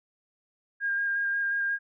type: tone with vibrato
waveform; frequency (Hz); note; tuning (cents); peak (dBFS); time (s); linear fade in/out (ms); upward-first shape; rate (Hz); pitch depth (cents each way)
sine; 1614; G#6; -50; -25; 0.8-1.79; 50; square; 5.6; 11
effects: none